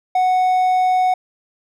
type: tone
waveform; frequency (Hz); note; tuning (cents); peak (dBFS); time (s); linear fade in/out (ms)
triangle; 739; F#5; -2; -11; 0.15-1.14; 5
effects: none